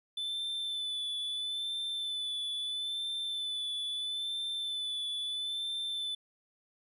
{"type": "tone with vibrato", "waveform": "triangle", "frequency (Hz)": 3507, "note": "A7", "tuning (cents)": -6, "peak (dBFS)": -32, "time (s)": [0.17, 6.15], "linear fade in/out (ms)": 5, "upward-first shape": "sine", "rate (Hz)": 0.76, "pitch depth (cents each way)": 28, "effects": ["resampled to 32000 Hz", "12-bit"]}